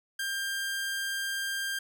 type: tone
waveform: sawtooth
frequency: 1594 Hz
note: G6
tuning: 28 cents sharp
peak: -27 dBFS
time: 0.19-1.79 s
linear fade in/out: 5 ms
effects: none